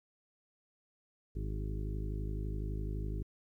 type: harmonic tone with a mistuned harmonic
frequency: 51.91 Hz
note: G#1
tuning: in tune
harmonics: 1 / 2 / 3 / 4 / 5 / 6 / 7 / 8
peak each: -36 / -41 / -45 / -50 / -53 / -49 / -51 / -52 dBFS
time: 1.35-3.23 s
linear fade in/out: 10 ms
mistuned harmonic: 7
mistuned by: +30 cents
effects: 12-bit